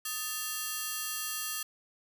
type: ring-modulated tone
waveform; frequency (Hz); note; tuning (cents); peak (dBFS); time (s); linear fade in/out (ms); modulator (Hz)
5% pulse; 1500; F#6; +23; -19; 0.05-1.63; 5; 254
effects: none